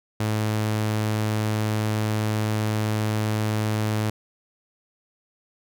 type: tone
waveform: sawtooth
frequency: 107.7 Hz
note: A2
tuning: 37 cents flat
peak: -18 dBFS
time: 0.2-4.1 s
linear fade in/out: 5 ms
effects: none